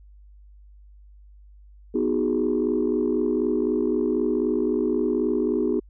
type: chord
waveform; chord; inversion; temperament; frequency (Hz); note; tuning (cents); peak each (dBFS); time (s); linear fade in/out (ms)
sine; G# minor seventh; first; equal with one note detuned; 246.9 / 311.1 / 370 / 413.9; B3 / D#4 / F#4 / G#4; 0 / 0 / 0 / -6; -25; 1.94-5.8; 10
effects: tanh soft clip ceiling -13 dBFS + added 50 Hz sine -46 dBFS peak until 5.89 s